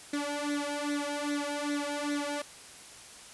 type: tone with flanger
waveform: sawtooth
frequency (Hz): 290.5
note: D4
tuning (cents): -19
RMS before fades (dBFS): -33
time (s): 0.13-2.42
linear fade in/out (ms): 5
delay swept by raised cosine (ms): 0.5 to 2.2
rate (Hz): 2.5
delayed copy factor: +0.85
effects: white hiss -49 dBFS RMS until 3.33 s + resampled to 24000 Hz